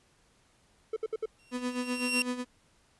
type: tone bursts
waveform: triangle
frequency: 440 Hz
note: A4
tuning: in tune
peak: -27 dBFS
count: 4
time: 0.93-1.258 s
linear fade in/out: 5 ms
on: 34 ms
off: 64 ms
type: tone with exponential growth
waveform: sawtooth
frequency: 2742 Hz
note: F7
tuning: 32 cents flat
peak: -21 dBFS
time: 1.39-2.22 s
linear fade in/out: 1 ms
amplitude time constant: 180 ms
type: tone with tremolo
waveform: 35% pulse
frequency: 248.6 Hz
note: B3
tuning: 12 cents sharp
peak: -27 dBFS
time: 1.51-2.45 s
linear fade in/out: 50 ms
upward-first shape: sine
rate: 7.9 Hz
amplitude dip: 70%
effects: pink hiss -66 dBFS RMS until 2.99 s + resampled to 24000 Hz